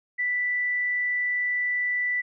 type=tone; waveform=sine; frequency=1975.5 Hz; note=B6; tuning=in tune; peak=-23 dBFS; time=0.18-2.22 s; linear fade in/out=20 ms; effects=none

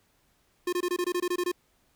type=tone bursts; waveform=square; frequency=355.7 Hz; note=F4; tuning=32 cents sharp; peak=-26 dBFS; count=11; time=0.67-1.517 s; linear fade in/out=5 ms; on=57 ms; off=22 ms; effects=pink hiss -68 dBFS RMS until 1.95 s

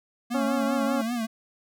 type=tone with vibrato; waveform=square; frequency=233.1 Hz; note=A#3; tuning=in tune; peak=-27 dBFS; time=0.3-1.27 s; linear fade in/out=20 ms; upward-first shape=triangle; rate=5.1 Hz; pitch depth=110 cents each way
type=harmonic tone; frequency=275.7 Hz; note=C#4; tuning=9 cents flat; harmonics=1 / 2 / 3 / 4 / 5; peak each=-28 / -29 / -35 / -36 / -36 dBFS; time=0.34-1.02 s; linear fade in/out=10 ms
effects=none

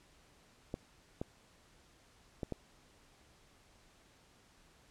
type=clicks; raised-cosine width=2 ms; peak=-24 dBFS; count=4; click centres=0.741 / 1.215 / 2.432 / 2.523 s; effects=pink hiss -65 dBFS RMS until 4.9 s + low-pass 9000 Hz 12 dB/octave

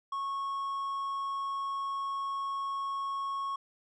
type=tone; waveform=triangle; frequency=1100 Hz; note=C#6; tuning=14 cents flat; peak=-30 dBFS; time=0.12-3.56 s; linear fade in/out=5 ms; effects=resampled to 24000 Hz

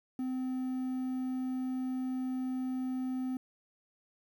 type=tone with quantisation; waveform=triangle; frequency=257.1 Hz; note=C4; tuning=30 cents flat; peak=-30 dBFS; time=0.19-3.37 s; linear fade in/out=2 ms; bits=10; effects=none

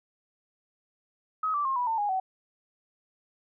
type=tone with pitch steps; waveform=sine; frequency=1271 / 1165.5 / 1068.8 / 980.1 / 898.7 / 824.1 / 755.7 Hz; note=D#6 / D6 / C6 / B5 / A5 / G#5 / F#5; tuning=+36 / -14 / +36 / -13 / +36 / -14 / +36 cents; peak=-25 dBFS; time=1.43-2.2 s; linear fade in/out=5 ms; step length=110 ms; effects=none

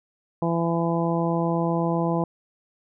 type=harmonic tone; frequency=167.9 Hz; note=E3; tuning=32 cents sharp; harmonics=1 / 2 / 3 / 4 / 5 / 6; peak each=-24 / -27 / -29 / -30 / -31 / -32 dBFS; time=0.42-2.24 s; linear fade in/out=2 ms; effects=none

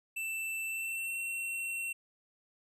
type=tone with pitch glide; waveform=square; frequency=2661 to 2718 Hz; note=E7 to F7; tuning=+16 to -48 cents; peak=-35 dBFS; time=0.16-1.93 s; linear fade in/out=10 ms; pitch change=+36 cents; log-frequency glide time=0.66-1.18 s; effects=none

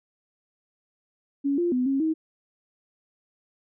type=tone with pitch steps; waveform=sine; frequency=280.1 / 347.4 / 251.5 / 271.8 / 317.7 Hz; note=C#4 / F4 / B3 / C#4 / D#4; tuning=+18 / -9 / +32 / -34 / +36 cents; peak=-21 dBFS; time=1.44-2.14 s; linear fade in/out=20 ms; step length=140 ms; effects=none

